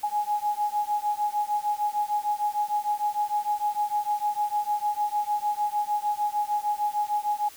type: beating tone pair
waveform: sine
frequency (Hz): 830.6 / 837.2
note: G#5 / G#5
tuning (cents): 0 / +14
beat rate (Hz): 6.6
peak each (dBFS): -27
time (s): 0.03-7.49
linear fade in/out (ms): 10
effects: white hiss -48 dBFS RMS until 7.56 s